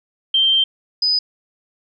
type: tone pair in turn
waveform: sine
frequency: 3145 / 4992 Hz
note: G7 / D#8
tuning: +5 / +5 cents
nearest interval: minor sixth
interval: 800 cents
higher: second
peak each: -12 / -14 dBFS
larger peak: first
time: 0.34-0.64 / 1.02-1.19 s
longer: first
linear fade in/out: 5 ms
effects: none